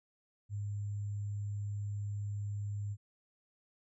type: tone with sample-and-hold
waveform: sine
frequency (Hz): 102.4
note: G#2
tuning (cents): -24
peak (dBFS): -35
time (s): 0.49-2.97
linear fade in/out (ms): 50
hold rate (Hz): 7350
effects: resampled to 22050 Hz